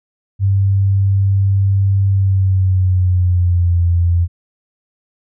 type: tone with pitch glide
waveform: sine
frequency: 98 to 86.31 Hz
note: G2 to F2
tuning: 0 to -20 cents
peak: -10 dBFS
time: 0.39-4.28 s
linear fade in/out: 50 ms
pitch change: -220 cents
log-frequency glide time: 2.08-3.81 s
effects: none